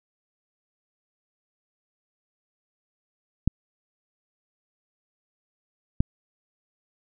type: clicks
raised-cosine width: 5 ms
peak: -7 dBFS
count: 2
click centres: 3.476 / 6.005 s
effects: none